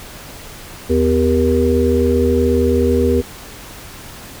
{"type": "harmonic tone with a mistuned harmonic", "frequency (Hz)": 78.7, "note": "D#2", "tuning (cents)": 20, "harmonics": [1, 3, 5, 6], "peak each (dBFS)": [-17, -17, -17, -17], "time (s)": [0.89, 3.22], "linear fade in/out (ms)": 20, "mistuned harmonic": 3, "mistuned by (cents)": 100, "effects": ["pink hiss -35 dBFS RMS until 4.4 s"]}